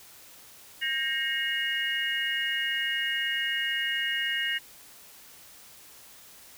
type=tone cluster; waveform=sine; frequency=1601 / 1865 / 2169 / 2863 Hz; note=G6 / A#6 / C#7 / F7; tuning=+36 / 0 / -38 / +42 cents; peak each=-35 / -30 / -36 / -30 dBFS; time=0.81-4.59 s; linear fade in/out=20 ms; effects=white hiss -51 dBFS RMS until 6.57 s